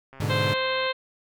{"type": "click train", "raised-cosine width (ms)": 0.5, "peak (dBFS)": -31, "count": 100, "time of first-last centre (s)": [0.13, 0.869], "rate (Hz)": 134}
{"type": "chord", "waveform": "40% pulse", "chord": "G# diminished", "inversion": "none", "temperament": "equal", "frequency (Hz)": [103.83, 123.47, 146.83], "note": ["G#2", "B2", "D3"], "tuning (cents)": [0, 0, 0], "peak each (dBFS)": [-26, -31, -28], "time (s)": [0.2, 0.54], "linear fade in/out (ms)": 5}
{"type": "harmonic tone", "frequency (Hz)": 522, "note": "C5", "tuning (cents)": -4, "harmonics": [1, 2, 3, 4, 5, 6, 7, 8], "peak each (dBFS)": [-27, -30, -32, -33, -34, -35, -35, -36], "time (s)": [0.29, 0.93], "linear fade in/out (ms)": 20}
{"effects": []}